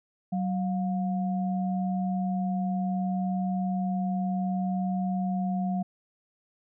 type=tone pair together; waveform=sine; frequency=188.32 / 711 Hz; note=F#3 / F5; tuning=+31 / +31 cents; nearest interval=octave + major seventh; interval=2300 cents; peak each=-26 / -34 dBFS; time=0.32-5.83 s; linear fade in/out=10 ms; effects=none